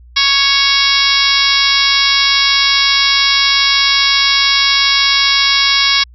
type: harmonic tone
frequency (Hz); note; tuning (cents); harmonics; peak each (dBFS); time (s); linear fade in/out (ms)
554.4; C#5; 0; 2 / 3 / 4 / 5 / 6 / 7 / 8 / 9 / 10; -20 / -21 / -16 / -22 / -17 / -16 / -19 / -17 / -18; 0.16-6.04; 10
effects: added 60 Hz sine -37 dBFS peak until 6.14 s